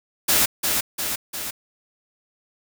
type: noise with echo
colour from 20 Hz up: white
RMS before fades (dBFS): -18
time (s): 0.28-0.46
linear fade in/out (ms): 10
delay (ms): 350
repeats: 3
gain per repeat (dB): -4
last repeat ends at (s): 1.51
effects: none